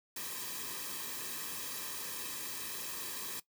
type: noise with comb filter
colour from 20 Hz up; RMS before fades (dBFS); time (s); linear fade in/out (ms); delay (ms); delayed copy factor
white; -41; 0.16-3.4; 5; 1.4; -0.7
effects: noise-tail reverb RT60 0.1 s tail -17 dB re dry